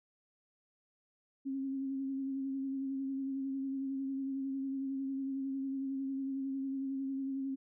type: tone with vibrato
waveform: sine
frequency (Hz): 270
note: C#4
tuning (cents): -45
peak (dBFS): -34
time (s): 1.45-7.56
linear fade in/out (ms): 20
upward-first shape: sine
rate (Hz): 11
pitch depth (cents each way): 24
effects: none